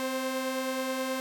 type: tone pair together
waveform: sawtooth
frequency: 258.8 / 527 Hz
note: C4 / C5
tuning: -19 / +12 cents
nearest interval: octave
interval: 1231 cents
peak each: -29 / -28 dBFS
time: 0-1.2 s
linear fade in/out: 0 ms
effects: none